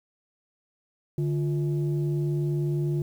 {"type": "tone pair together", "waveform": "sine", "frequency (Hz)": [146.82, 349.2], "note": ["D3", "F4"], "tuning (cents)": [0, 0], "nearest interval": "octave + minor third", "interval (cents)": 1500, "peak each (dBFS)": [-23, -29], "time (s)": [1.18, 3.02], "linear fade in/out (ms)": 2, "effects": ["tanh soft clip ceiling -19 dBFS", "9-bit"]}